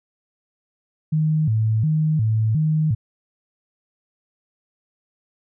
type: tone with vibrato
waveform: sine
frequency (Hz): 130.81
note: C3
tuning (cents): 0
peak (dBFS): -16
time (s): 1.12-2.95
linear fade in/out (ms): 10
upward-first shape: square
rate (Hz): 1.4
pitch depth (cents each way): 300
effects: none